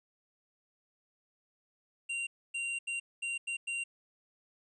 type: tone bursts at uneven times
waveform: square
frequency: 2765 Hz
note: F7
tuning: 18 cents flat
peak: -34 dBFS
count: 6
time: 2.09-2.27 / 2.54-2.79 / 2.87-3 / 3.22-3.38 / 3.47-3.57 / 3.67-3.84 s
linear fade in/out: 10 ms
effects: resampled to 24000 Hz + 12-bit